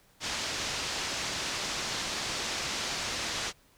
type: low-pass noise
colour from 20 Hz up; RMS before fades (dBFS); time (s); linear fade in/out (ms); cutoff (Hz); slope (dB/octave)
white; -34; 0.2-3.53; 50; 6300; 24
effects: pink hiss -63 dBFS RMS until 3.77 s